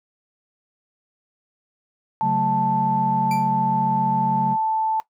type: tone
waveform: sine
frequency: 880 Hz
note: A5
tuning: in tune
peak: -19 dBFS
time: 2.21-5 s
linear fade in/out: 0 ms
type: chord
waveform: triangle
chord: F# minor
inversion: second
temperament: equal with one note detuned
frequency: 138.03 / 185 / 220 Hz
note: C#3 / F#3 / A3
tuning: -7 / 0 / 0 cents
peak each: -25 / -24 / -26 dBFS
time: 2.21-4.57 s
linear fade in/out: 50 ms
type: tone with exponential decay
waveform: sawtooth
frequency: 2349 Hz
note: D7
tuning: in tune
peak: -25 dBFS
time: 3.31-3.52 s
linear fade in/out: 2 ms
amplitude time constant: 45 ms
effects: noise-tail reverb RT60 0.1 s tail -17 dB re dry